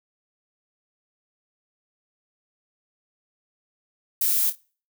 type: noise with echo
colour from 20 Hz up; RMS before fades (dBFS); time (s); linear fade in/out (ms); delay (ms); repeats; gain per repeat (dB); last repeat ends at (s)
violet; -22; 4.21-4.5; 5; 27; 2; -11; 4.554
effects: noise-tail reverb RT60 0.4 s tail -24 dB re dry